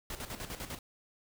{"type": "noise with tremolo", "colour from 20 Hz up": "pink", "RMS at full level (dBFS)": -40, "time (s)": [0.1, 0.79], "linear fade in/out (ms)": 2, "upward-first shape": "square", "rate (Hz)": 10, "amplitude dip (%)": 65, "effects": []}